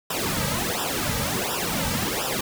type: noise with flanger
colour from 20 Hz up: pink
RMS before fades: -26 dBFS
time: 0.1-2.41 s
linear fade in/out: 5 ms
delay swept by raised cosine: 0.46 to 2.86 ms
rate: 1.4 Hz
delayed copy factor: -1
effects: none